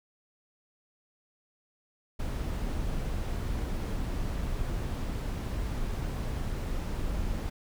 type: noise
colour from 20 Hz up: brown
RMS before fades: -32 dBFS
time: 2.19-7.5 s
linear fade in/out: 10 ms
effects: none